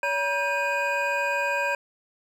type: tone cluster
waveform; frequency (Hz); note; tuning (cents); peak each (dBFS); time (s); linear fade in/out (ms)
triangle; 566 / 957 / 1590 / 2477; C#5 / A#5 / G6 / D#7; +36 / +45 / +24 / -8; -27; 0.03-1.75; 2
effects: none